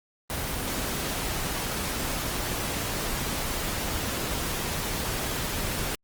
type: noise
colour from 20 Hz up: pink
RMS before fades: -30 dBFS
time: 0.3-5.95 s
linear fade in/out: 0 ms
effects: Opus 24 kbps